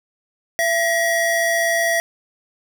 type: tone pair together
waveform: square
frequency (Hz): 674 / 1906.4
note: E5 / A#6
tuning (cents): +38 / +38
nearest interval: octave + tritone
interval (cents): 1800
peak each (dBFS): -20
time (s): 0.59-2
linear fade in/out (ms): 0
effects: none